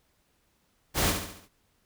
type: noise with echo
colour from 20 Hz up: pink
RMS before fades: -25 dBFS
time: 0.94-1.14 s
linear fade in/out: 50 ms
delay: 70 ms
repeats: 5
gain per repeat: -6 dB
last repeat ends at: 1.49 s
effects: pink hiss -70 dBFS RMS until 1.85 s